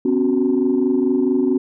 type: chord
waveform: sine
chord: B suspended second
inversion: none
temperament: equal with one note detuned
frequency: 252.7 / 277.2 / 370 Hz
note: B3 / C#4 / F#4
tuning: +40 / 0 / 0 cents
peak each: -18 dBFS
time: 0.05-1.58 s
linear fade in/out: 5 ms
effects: tanh soft clip ceiling -8 dBFS